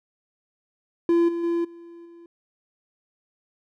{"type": "tone with level steps", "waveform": "triangle", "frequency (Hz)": 340, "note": "F4", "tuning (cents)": -46, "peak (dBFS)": [-14, -23, -19, -39, -42], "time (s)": [1.09, 2.26], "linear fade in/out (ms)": 2, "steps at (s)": [1.28, 1.43, 1.64, 2.05], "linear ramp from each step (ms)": 10, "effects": []}